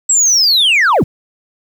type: linear sweep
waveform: sine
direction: down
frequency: 7810 to 69.3 Hz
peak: -5 dBFS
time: 0.09-1.04 s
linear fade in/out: 10 ms
effects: tanh soft clip ceiling -7 dBFS + 7-bit